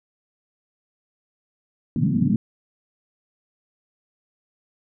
pink band-pass noise, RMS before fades -20 dBFS, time 1.96-2.36 s, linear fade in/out 2 ms, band 120 to 260 Hz, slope 48 dB/octave, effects none

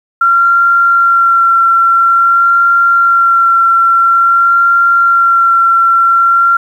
sine tone with vibrato, 1370 Hz, F6, 34 cents flat, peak -5 dBFS, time 0.21-6.57 s, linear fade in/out 5 ms, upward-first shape sine, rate 0.49 Hz, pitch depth 14 cents each way, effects 7-bit

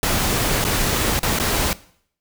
pink noise with dropouts, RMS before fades -20 dBFS, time 0.03-1.73 s, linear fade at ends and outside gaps 1 ms, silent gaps 0.642-0.649 / 1.192-1.231 / 1.389-1.398 s, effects noise-tail reverb RT60 0.6 s tail -19 dB re dry

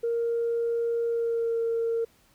sine tone with pitch glide, 466.2 to 459.5 Hz, A#4 to A#4, 0 to -25 cents, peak -23 dBFS, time 0.03-2.05 s, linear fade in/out 10 ms, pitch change -25 cents, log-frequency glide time 1.06-1.6 s, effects tanh soft clip ceiling -20 dBFS + pink hiss -62 dBFS RMS until 2.34 s

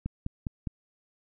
click train, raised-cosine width 5 ms, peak -19 dBFS, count 4, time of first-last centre 0.06-0.672 s, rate 4.9 Hz, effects none

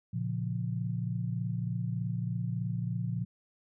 sine chord, Bb minor, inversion none, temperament just, 116.54 / 139.85 / 174.81 Hz, Bb2 / Db3 / F3, 0 / +16 / +2 cents, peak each -33 / -37 / -35 dBFS, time 0.13-3.25 s, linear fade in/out 10 ms, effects none

